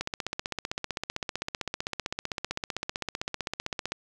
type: click train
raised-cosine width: 0.2 ms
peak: -13 dBFS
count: 62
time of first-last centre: 0.01-3.92 s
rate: 15.6 Hz
effects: none